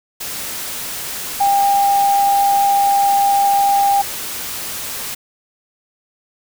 sine tone in noise, 799 Hz, G5, 33 cents sharp, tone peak -11 dBFS, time 1.4-4.02 s, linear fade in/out 10 ms, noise white, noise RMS -26 dBFS, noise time 0.2-5.15 s, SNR +12 dB, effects none

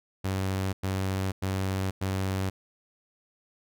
sawtooth tone bursts, 95.5 Hz, G2, 45 cents flat, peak -23 dBFS, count 4, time 0.24-2.5 s, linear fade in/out 10 ms, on 490 ms, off 100 ms, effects none

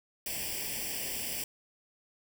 white noise with comb filter, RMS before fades -36 dBFS, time 0.26-1.44 s, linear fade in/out 2 ms, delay 0.38 ms, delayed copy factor +0.9, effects none

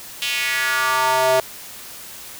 square tone with high-pass filter sweep, 130 Hz, C3, 11 cents flat, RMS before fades -19 dBFS, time 0.22-1.4 s, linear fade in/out 0 ms, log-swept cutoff 3000 to 580 Hz, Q 3, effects white hiss -37 dBFS RMS until 2.39 s

